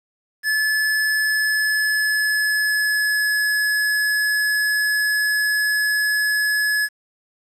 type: tone with pitch glide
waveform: square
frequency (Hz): 1726 to 1702.2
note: A6 to G#6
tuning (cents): -34 to +42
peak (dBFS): -18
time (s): 0.43-6.89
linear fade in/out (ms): 50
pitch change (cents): -24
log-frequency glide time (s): 1.11-3.37
effects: resampled to 32000 Hz + 8-bit